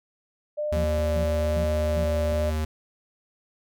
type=tone with vibrato; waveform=sine; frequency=596 Hz; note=D5; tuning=25 cents sharp; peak=-25 dBFS; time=0.57-2.51 s; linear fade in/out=20 ms; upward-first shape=sine; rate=1.1 Hz; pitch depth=21 cents each way
type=tone; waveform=square; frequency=77.78 Hz; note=D#2; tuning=in tune; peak=-25 dBFS; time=0.72-2.65 s; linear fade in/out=5 ms
type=tone bursts; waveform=sine; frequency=171.6 Hz; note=F3; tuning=30 cents flat; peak=-29 dBFS; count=4; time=0.76-2.044 s; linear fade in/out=2 ms; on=81 ms; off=320 ms
type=clicks; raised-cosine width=5 ms; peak=-26 dBFS; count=2; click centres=0.984 / 2.324 s
effects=none